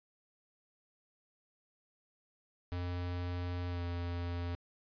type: tone with pitch glide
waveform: square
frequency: 88.7 to 86.92 Hz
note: F2 to F2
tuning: +27 to -8 cents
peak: -36 dBFS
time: 2.72-4.55 s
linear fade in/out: 0 ms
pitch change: -35 cents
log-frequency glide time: 3.68-3.82 s
effects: resampled to 11025 Hz